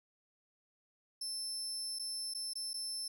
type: tone with dropouts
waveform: 30% pulse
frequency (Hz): 5300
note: E8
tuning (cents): +9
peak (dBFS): -34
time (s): 1.21-3.08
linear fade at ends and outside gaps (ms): 5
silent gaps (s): 1.988-1.994 / 2.338-2.347 / 2.535-2.554 / 2.733-2.74
effects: none